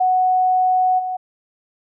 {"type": "tone with level steps", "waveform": "sine", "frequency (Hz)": 740, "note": "F#5", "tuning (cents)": 0, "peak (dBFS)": [-13, -21], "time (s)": [0, 1.17], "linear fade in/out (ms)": 10, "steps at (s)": 0.98, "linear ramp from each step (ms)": 20, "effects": []}